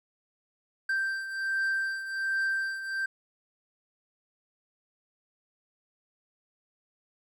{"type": "beating tone pair", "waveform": "triangle", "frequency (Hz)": [1568, 1569.3], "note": ["G6", "G6"], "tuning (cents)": [0, 1], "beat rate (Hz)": 1.3, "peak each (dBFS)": [-27, -33], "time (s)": [0.89, 3.06], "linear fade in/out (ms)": 5, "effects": []}